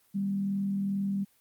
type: tone with frequency modulation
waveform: sine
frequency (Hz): 197.3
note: G3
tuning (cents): +11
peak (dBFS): -27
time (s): 0.14-1.25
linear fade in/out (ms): 20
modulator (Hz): 42.4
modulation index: 0.26
effects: white hiss -66 dBFS RMS until 1.4 s + Opus 24 kbps